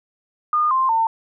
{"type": "tone with pitch steps", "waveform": "sine", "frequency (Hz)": [1219, 1049, 902.7], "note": ["D#6", "C6", "A5"], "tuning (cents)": [-36, 4, 44], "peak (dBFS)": -15, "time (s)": [0.53, 1.07], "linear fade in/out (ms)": 2, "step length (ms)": 180, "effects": []}